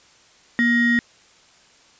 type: ring-modulated tone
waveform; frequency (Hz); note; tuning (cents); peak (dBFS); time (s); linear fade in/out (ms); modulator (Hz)
triangle; 822; G#5; -18; -10; 0.59-0.99; 0; 1060
effects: white hiss -53 dBFS RMS until 1.99 s + resampled to 16000 Hz